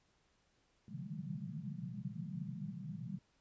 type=band-pass noise; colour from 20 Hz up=white; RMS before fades=-44 dBFS; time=0.88-3.19 s; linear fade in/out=2 ms; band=120 to 210 Hz; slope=96 dB/octave; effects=pink hiss -75 dBFS RMS until 3.4 s + resampled to 16000 Hz